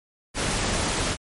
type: noise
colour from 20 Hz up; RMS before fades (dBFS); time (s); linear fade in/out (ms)
pink; -25; 0.34-1.17; 50
effects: MP3 48 kbps